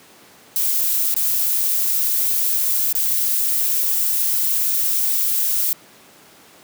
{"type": "noise with dropouts", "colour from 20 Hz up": "violet", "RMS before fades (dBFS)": -19, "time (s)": [0.56, 5.73], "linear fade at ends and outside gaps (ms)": 1, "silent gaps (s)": [[1.142, 1.163], [2.927, 2.951]], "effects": ["pink hiss -47 dBFS RMS until 6.63 s", "high-pass 200 Hz 12 dB/octave"]}